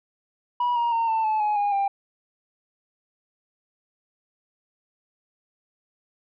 sine tone with pitch steps, 972 / 944.3 / 917.4 / 891.3 / 866 / 841.3 / 817.4 / 794.1 Hz, B5 / A#5 / A#5 / A5 / A5 / G#5 / G#5 / G5, -28 / +22 / -28 / +22 / -28 / +22 / -28 / +22 cents, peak -18 dBFS, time 0.6-1.88 s, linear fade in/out 5 ms, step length 160 ms, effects tanh soft clip ceiling -19 dBFS

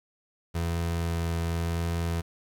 30% pulse tone with vibrato, 84 Hz, E2, 33 cents sharp, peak -24 dBFS, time 0.54-2.22 s, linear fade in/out 20 ms, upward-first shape triangle, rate 0.91 Hz, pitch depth 9 cents each way, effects 10-bit

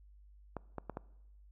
clicks, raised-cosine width 1 ms, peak -25 dBFS, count 4, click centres 0.567 / 0.783 / 0.897 / 0.971 s, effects noise-tail reverb RT60 0.9 s tail -22 dB re dry + added 50 Hz sine -56 dBFS peak until 1.51 s

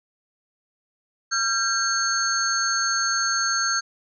sine tone cluster, 1371 / 1586 / 4390 / 6390 Hz, F6 / G6 / C#8 / G8, -32 / +20 / -18 / +32 cents, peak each -26 dBFS, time 1.31-3.81 s, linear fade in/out 20 ms, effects none

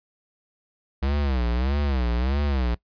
square tone with vibrato, 65.3 Hz, C2, 3 cents flat, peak -22 dBFS, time 1.02-2.75 s, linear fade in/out 10 ms, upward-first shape sine, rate 1.6 Hz, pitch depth 190 cents each way, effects noise-tail reverb RT60 0.1 s tail -20 dB re dry + resampled to 11025 Hz

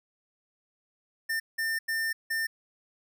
square tone bursts at uneven times, 1800 Hz, A6, 39 cents sharp, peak -28 dBFS, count 4, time 1.29-1.4 / 1.58-1.79 / 1.88-2.13 / 2.3-2.47 s, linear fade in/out 10 ms, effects none

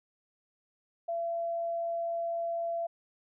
sine tone, 676 Hz, E5, 43 cents sharp, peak -30 dBFS, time 1.08-2.87 s, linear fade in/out 10 ms, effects none

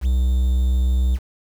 triangle tone with quantisation, 63.1 Hz, B1, 38 cents sharp, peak -13 dBFS, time 0.01-1.19 s, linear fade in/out 50 ms, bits 7, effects none

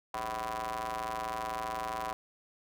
sawtooth ring-modulated tone, 115.5 Hz, A#2, 16 cents flat, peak -27 dBFS, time 0.14-2.13 s, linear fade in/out 0 ms, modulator 878 Hz, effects none

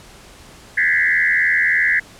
sine tone with frequency modulation, 1856 Hz, A#6, 8 cents flat, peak -13 dBFS, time 0.77-2 s, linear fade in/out 10 ms, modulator 83.2 Hz, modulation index 2.8, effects pink hiss -43 dBFS RMS until 2.19 s + low-pass 10000 Hz 12 dB/octave

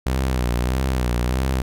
sawtooth tone with vibrato, 62.8 Hz, B1, 30 cents sharp, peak -15 dBFS, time 0.06-1.62 s, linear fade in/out 5 ms, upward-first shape sine, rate 1.6 Hz, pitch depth 85 cents each way, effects none

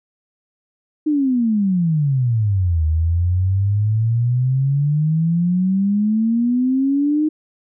sine exponential two-way sweep, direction down then up, 311.1 to 77.5 to 311.1 Hz, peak -14 dBFS, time 1.06-7.29 s, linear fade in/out 10 ms, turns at 2.85 s, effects none

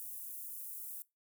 pink high-pass noise, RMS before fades -45 dBFS, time 0-1.02 s, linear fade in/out 0 ms, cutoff 11000 Hz, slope 24 dB/octave, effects noise-tail reverb RT60 0.2 s tail -20 dB re dry

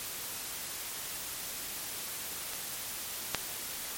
clicks, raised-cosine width 0.2 ms, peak -22 / -9 dBFS, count 2, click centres 2.535 / 3.347 s, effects white hiss -39 dBFS RMS until 3.97 s + MP3 64 kbps

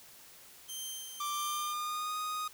15% pulse tone with tremolo, 3136 Hz, G7, in tune, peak -31 dBFS, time 0.68-1.74 s, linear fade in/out 20 ms, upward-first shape sine, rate 1.6 Hz, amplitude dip 50%
45% pulse tone with pitch glide, 1174.7 to 1243.1 Hz, D6 to D#6, 0 to -2 cents, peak -34 dBFS, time 1.2-2.48 s, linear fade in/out 5 ms, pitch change +98 cents, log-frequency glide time 1.34-2.16 s
effects white hiss -55 dBFS RMS until 2.53 s

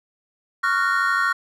triangle chord, Gb major seventh, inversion second, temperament just, 1110 / 1387.5 / 1480 / 1850 Hz, Db6 / F6 / Gb6 / Bb6, +2 / -12 / 0 / -14 cents, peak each -22 / -20 / -23 / -23 dBFS, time 0.63-1.33 s, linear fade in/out 10 ms, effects none

